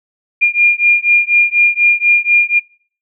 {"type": "beating tone pair", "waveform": "sine", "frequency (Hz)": [2409, 2413.1], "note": ["D7", "D7"], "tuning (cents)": [43, 46], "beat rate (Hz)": 4.1, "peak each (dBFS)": -11, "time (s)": [0.41, 2.6], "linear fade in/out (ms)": 20, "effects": ["noise-tail reverb RT60 0.5 s tail -26 dB re dry"]}